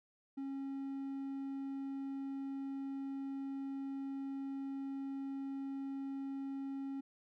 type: tone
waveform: triangle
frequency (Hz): 272.9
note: C#4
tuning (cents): -27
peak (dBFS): -37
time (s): 0.37-7.01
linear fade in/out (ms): 10
effects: none